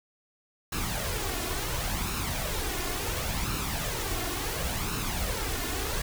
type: noise with flanger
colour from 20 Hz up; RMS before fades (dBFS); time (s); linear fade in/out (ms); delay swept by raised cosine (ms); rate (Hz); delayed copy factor
pink; -31; 0.72-6.02; 5; 0.74 to 2.84; 0.71; +0.55
effects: none